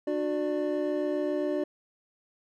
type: tone cluster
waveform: triangle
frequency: 298.2 / 365.5 / 591 Hz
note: D4 / F#4 / D5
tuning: +27 / -21 / +11 cents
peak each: -29 dBFS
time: 0.07-1.64 s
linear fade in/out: 5 ms
effects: none